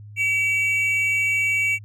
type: tone pair together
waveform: triangle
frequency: 2283 / 2719 Hz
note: D7 / F7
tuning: -50 / -47 cents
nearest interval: minor third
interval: 303 cents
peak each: -18 / -23 dBFS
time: 0.16-1.79 s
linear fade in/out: 50 ms
effects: added 104 Hz sine -38 dBFS peak until 1.84 s